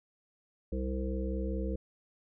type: harmonic tone with a mistuned harmonic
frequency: 64.9 Hz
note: C2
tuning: 13 cents flat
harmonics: 1 / 3 / 5 / 7 / 8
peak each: -33 / -38 / -40 / -41 / -42 dBFS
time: 0.72-1.76 s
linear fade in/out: 5 ms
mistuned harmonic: 1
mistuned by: -21 cents
effects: none